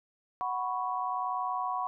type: chord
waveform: sine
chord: F# suspended fourth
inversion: none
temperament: equal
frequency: 740 / 987.8 / 1108.7 Hz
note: F#5 / B5 / C#6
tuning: 0 / 0 / 0 cents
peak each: -34 dBFS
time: 0.41-1.87 s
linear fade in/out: 0 ms
effects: none